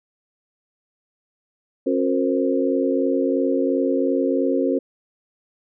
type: tone cluster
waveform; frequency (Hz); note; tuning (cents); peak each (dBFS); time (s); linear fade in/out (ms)
sine; 271.5 / 361 / 463.1 / 526; C#4 / F#4 / A#4 / C5; -36 / -43 / -11 / +9; -21 / -24 / -24 / -24; 1.86-4.79; 10
effects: none